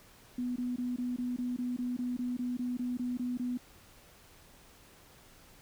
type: tone bursts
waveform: sine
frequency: 246.9 Hz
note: B3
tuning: in tune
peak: -31 dBFS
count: 16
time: 0.38-3.575 s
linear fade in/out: 5 ms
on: 180 ms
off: 21 ms
effects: pink hiss -58 dBFS RMS until 5.61 s